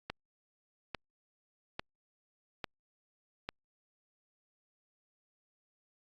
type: click train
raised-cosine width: 0.3 ms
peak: -20 dBFS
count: 5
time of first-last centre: 0.1-3.49 s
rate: 1.18 Hz
effects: Opus 48 kbps